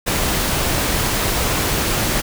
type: noise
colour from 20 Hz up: pink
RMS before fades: -19 dBFS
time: 0.06-2.22 s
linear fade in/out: 20 ms
effects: none